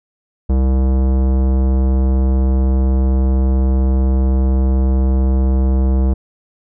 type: tone with tanh clipping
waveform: sine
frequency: 65.41 Hz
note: C2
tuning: in tune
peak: -13 dBFS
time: 0.49-6.14 s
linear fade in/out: 10 ms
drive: 18 dB
effects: none